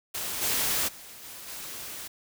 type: noise with level steps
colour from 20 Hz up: white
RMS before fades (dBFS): -33 / -27 / -46 / -43 / -39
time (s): 0.14-2.08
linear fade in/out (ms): 10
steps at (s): 0.41 / 0.87 / 1.22 / 1.47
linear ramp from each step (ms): 20
effects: none